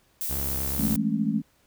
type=noise; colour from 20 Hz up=violet; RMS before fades=-30 dBFS; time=0.21-0.96 s; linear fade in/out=0 ms
type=tone; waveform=sawtooth; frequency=68.5 Hz; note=C#2; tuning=20 cents flat; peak=-27 dBFS; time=0.29-0.97 s; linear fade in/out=20 ms
type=chord; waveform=sine; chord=A major seventh; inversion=second; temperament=just; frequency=165 / 206.2 / 220 / 275 Hz; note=E3 / G#3 / A3 / C#4; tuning=+2 / -12 / 0 / -14 cents; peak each=-31 / -27 / -26 / -30 dBFS; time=0.78-1.42 s; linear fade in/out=20 ms
effects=pink hiss -64 dBFS RMS until 1.66 s